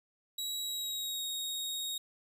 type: tone with pitch glide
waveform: sawtooth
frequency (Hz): 3875 to 3756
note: B7 to A#7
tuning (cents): -34 to +12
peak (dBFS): -32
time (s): 0.38-1.98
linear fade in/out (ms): 5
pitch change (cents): -54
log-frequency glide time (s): 0.61-1.24
effects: none